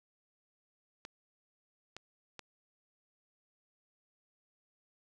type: clicks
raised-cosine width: 0.2 ms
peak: -27 dBFS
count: 3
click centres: 1.051 / 1.966 / 2.393 s
effects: none